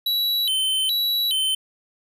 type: tone with vibrato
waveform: square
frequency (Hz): 3472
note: A7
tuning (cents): -24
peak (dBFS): -20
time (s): 0.06-1.55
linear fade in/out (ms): 5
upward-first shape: square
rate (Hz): 1.2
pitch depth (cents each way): 210
effects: none